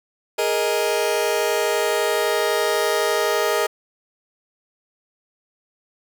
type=chord; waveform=sawtooth; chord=Ab suspended second; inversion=none; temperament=just; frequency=415.3 / 467.2 / 623 Hz; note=Ab4 / Bb4 / Eb5; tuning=0 / +4 / +2 cents; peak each=-19 dBFS; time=0.38-3.67 s; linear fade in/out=10 ms; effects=none